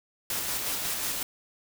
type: noise with tremolo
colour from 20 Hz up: white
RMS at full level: -30 dBFS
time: 0.3-1.23 s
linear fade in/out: 2 ms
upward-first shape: square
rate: 5.5 Hz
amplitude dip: 25%
effects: none